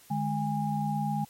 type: tone cluster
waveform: sine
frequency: 150.6 / 209.7 / 817 Hz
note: D3 / G#3 / G#5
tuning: +44 / +17 / -29 cents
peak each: -31 dBFS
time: 0.1-1.25 s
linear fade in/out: 10 ms
effects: white hiss -56 dBFS RMS until 1.29 s + MP3 64 kbps